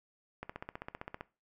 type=click train; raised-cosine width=0.5 ms; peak=-25 dBFS; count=13; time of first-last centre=0.43-1.209 s; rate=15.4 Hz; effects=noise-tail reverb RT60 0.3 s tail -19 dB re dry